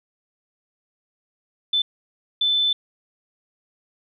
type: tone bursts at uneven times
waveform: sine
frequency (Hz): 3520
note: A7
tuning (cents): 0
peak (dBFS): -17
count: 2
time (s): 1.73-1.82 / 2.41-2.73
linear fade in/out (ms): 5
effects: none